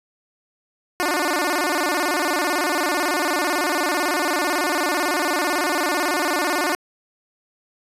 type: tone with vibrato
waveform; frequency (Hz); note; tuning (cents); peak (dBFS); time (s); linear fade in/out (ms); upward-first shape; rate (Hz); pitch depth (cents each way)
10% pulse; 327.1; E4; -13; -11; 1-6.75; 0; square; 18; 170
effects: resampled to 32000 Hz